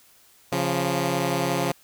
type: tone pair together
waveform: 10% pulse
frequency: 137.5 / 174.61 Hz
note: C#3 / F3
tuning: -14 / 0 cents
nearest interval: major third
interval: 414 cents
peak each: -17 dBFS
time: 0.52-1.72 s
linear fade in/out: 5 ms
effects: white hiss -56 dBFS RMS until 1.83 s